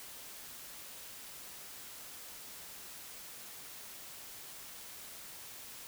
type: silence
effects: white hiss -49 dBFS RMS until 5.87 s